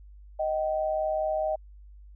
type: tone pair together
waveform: sine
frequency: 624 / 768.5 Hz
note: D#5 / G5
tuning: +5 / -35 cents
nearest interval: major third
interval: 360 cents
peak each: -26 / -31 dBFS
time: 0.39-1.56 s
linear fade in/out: 10 ms
effects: added 50 Hz sine -46 dBFS peak until 2.15 s